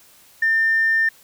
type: tone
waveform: sine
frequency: 1800 Hz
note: A6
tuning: 39 cents sharp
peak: -14 dBFS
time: 0.42-1.09 s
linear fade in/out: 5 ms
effects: tanh soft clip ceiling -10 dBFS + white hiss -51 dBFS RMS until 1.23 s